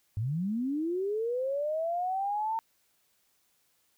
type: linear sweep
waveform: sine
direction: up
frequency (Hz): 97.6 to 910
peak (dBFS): -28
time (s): 0.17-2.59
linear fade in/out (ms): 0
effects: white hiss -71 dBFS RMS until 3.97 s